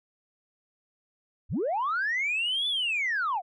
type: linear two-way sweep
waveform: sine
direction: up then down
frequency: 38.89 to 3511 to 662 Hz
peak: -24 dBFS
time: 1.49-3.42 s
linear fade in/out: 50 ms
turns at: 2.68 s
effects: tanh soft clip ceiling -22 dBFS